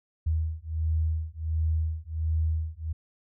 sine beating tone pair, 79 / 80.4 Hz, D#2 / E2, +27 / -43 cents, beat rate 1.4 Hz, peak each -28 dBFS, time 0.26-2.93 s, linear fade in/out 10 ms, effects none

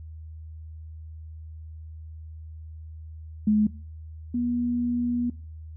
sine tone pair in turn, 212.1 / 242 Hz, G#3 / B3, +37 / -35 cents, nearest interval major second, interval 228 cents, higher second, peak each -17 / -23 dBFS, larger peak first, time 3.47-3.67 / 4.34-5.3 s, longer second, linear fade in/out 5 ms, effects noise-tail reverb RT60 0.4 s tail -20 dB re dry + added 79 Hz sine -38 dBFS peak until 5.76 s

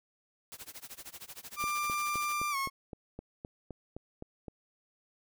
white noise with tremolo, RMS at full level -44 dBFS, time 0.52-2.33 s, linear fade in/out 0 ms, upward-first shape sine, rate 13 Hz, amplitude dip 95%
30% pulse tone with pitch glide, 1188 to 1089.4 Hz, D6 to C#6, +20 to -30 cents, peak -28 dBFS, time 1.56-2.7 s, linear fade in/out 50 ms, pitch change -150 cents, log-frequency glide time 2.51-2.56 s
click train, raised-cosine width 2 ms, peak -28 dBFS, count 12, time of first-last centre 1.64-4.482 s, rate 3.87 Hz
effects none

